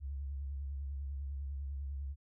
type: tone with vibrato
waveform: sine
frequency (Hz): 69.4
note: C#2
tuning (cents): +3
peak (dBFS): -37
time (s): 0-2.16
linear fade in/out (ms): 50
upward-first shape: sine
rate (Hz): 10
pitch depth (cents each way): 64
effects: none